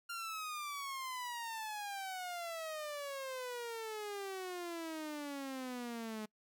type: exponential sweep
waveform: sawtooth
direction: down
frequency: 1400 to 212.3 Hz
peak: -37 dBFS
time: 0.09-6.26 s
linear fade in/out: 10 ms
effects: noise-tail reverb RT60 0.1 s tail -25 dB re dry